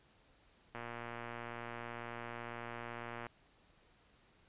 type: click train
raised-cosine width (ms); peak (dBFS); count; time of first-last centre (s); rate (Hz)
0.5; -29; 298; 0.75-3.267; 118
effects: pink hiss -68 dBFS RMS until 4.48 s + resampled to 8000 Hz